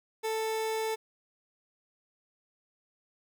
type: tone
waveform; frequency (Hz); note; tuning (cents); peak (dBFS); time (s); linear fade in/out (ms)
30% pulse; 441.5; A4; +6; -27; 0.23-0.96; 20
effects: none